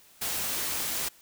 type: noise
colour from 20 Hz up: white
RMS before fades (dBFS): -31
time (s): 0.21-1.09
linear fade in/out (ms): 10
effects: white hiss -57 dBFS RMS until 1.21 s